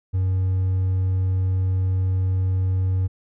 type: tone with hard clipping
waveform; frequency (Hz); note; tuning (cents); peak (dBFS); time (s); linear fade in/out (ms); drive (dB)
triangle; 93.6; F#2; +20; -19; 0.13-3.08; 20; 5
effects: none